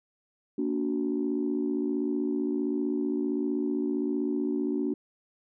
sine chord, Bb augmented, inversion none, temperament equal with one note detuned, 233.1 / 288.6 / 370 Hz, Bb3 / D4 / F#4, 0 / -30 / 0 cents, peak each -31 / -28 / -31 dBFS, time 0.58-4.94 s, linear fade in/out 5 ms, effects tanh soft clip ceiling -18 dBFS

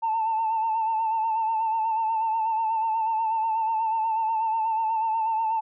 sine tone with vibrato, 890 Hz, A5, 20 cents sharp, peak -21 dBFS, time 0.02-5.61 s, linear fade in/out 20 ms, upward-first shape sine, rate 8.2 Hz, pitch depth 45 cents each way, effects tanh soft clip ceiling -18 dBFS

